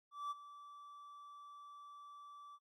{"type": "tone with ADSR envelope", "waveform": "triangle", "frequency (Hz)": 1160, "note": "D6", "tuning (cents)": -22, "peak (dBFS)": -36, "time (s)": [0.11, 2.59], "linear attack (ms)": 200, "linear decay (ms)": 24, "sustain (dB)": -15, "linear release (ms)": 45, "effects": ["noise-tail reverb RT60 0.1 s tail -24 dB re dry"]}